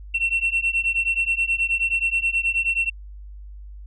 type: beating tone pair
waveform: sine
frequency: 2708 / 2717.4 Hz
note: E7 / F7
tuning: +46 / -48 cents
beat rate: 9.4 Hz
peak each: -21 dBFS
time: 0.14-2.9 s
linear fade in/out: 10 ms
effects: tanh soft clip ceiling -15 dBFS + added 50 Hz sine -36 dBFS peak until 3.86 s